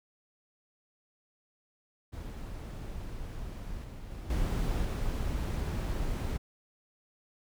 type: noise with level steps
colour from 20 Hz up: brown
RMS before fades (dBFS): -40 / -43 / -41 / -30 / -32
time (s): 2.12-6.38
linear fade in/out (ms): 20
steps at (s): 3.84 / 4.11 / 4.3 / 4.85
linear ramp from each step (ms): 2
effects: none